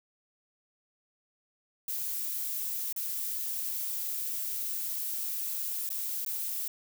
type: noise with dropouts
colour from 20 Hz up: violet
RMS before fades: -34 dBFS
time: 1.88-6.68 s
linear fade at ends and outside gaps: 2 ms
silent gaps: 2.927-2.962 / 5.891-5.902 / 6.249-6.262 s
effects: none